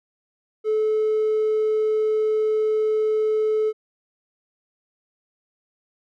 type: tone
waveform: triangle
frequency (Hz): 432.5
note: A4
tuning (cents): -30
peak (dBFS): -15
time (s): 0.64-3.73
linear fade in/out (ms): 50
effects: tanh soft clip ceiling -14 dBFS